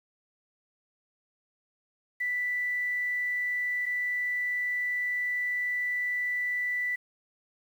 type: tone pair in turn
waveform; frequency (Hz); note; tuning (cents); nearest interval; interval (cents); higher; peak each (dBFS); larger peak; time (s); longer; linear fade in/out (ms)
sine; 1975.5 / 1975.5; B6 / B6; 0 / 0; unison; 0; neither; -27; neither; 2.2-3.86 / 3.86-6.96; second; 10
effects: 9-bit